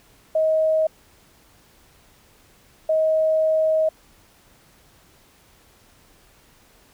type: tone pair in turn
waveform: sine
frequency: 632 / 632 Hz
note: D#5 / D#5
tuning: +27 / +27 cents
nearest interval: unison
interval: 0 cents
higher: neither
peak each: -16 dBFS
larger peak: neither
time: 0.35-0.87 / 2.89-3.89 s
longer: second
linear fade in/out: 5 ms
effects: pink hiss -55 dBFS RMS until 6.93 s